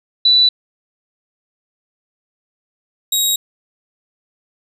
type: tone pair in turn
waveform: sine / 20% pulse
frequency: 3967 / 3801 Hz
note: B7 / A#7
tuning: +7 / +33 cents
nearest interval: minor second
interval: 74 cents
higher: first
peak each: -8 dBFS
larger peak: neither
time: 0.25-0.49 / 3.12-3.36 s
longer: neither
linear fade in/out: 5 ms
effects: none